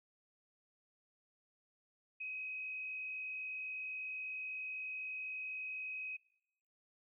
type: tone with frequency modulation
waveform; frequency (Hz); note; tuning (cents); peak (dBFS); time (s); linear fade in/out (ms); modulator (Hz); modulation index
sine; 2532; D#7; +30; -40; 2.2-6.17; 10; 51.9; 0.65
effects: noise-tail reverb RT60 0.9 s tail -25 dB re dry